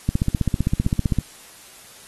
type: click train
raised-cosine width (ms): 5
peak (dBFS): -6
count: 18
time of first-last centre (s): 0.09-1.187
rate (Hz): 15.5
effects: white hiss -45 dBFS RMS until 2.07 s + AAC 32 kbps